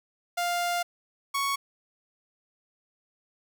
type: tone pair in turn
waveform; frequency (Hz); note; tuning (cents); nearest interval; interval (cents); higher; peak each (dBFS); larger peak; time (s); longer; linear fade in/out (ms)
sawtooth; 700 / 1111.2; F5 / C#6; +4 / +4; minor sixth; 800; second; -22 / -22; neither; 0.37-0.83 / 1.34-1.56; first; 10
effects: none